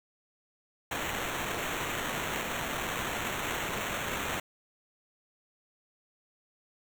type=noise with sample-and-hold; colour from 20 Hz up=violet; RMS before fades=-34 dBFS; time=0.91-4.4 s; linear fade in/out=5 ms; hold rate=4900 Hz; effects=none